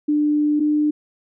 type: tone pair in turn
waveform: sine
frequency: 297.7 / 299.8 Hz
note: D4 / D4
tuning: +24 / +36 cents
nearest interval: unison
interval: 12 cents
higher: second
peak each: -15 dBFS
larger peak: neither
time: 0.08-0.6 / 0.6-0.91 s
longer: first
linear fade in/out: 10 ms
effects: none